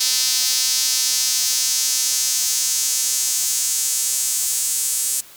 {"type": "tone with high-pass filter sweep", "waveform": "sawtooth", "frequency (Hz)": 257, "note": "C4", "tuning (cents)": -31, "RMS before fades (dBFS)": -20, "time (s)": [0, 5.21], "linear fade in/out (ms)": 10, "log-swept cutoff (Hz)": [5000, 8000], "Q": 2.1, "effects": ["white hiss -44 dBFS RMS until 5.36 s"]}